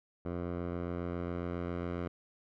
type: tone with low-pass filter sweep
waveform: 10% pulse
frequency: 87.3 Hz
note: F2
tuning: in tune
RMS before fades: -37 dBFS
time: 0.25-2.08 s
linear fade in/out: 5 ms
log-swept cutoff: 1100 to 1800 Hz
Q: 0.72
effects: none